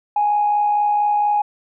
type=tone with amplitude modulation; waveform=sine; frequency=830.6 Hz; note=G#5; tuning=in tune; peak=-12 dBFS; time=0.16-1.42 s; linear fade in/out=5 ms; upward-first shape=sine; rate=64.3 Hz; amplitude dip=35%; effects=tanh soft clip ceiling -9 dBFS